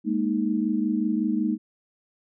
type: chord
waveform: sine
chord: Ab suspended second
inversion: none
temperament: equal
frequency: 207.7 / 233.1 / 311.1 Hz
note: Ab3 / Bb3 / Eb4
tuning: 0 / 0 / 0 cents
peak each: -26 dBFS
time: 0.04-1.58 s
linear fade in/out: 50 ms
effects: none